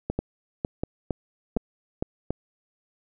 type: two click trains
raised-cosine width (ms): 2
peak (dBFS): -13 / -12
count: 4 / 5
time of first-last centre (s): 0.1-2.306 / 0.19-2.025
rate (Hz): 1.36 / 2.18
effects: none